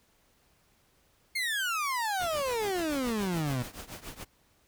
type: exponential sweep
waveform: 30% pulse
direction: down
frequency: 2177 to 119 Hz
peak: -26 dBFS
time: 1.35-3.63 s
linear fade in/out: 10 ms
type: noise with tremolo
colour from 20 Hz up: pink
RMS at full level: -40 dBFS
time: 2.19-4.25 s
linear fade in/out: 20 ms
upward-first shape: triangle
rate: 7 Hz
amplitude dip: 90%
effects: pink hiss -67 dBFS RMS until 4.67 s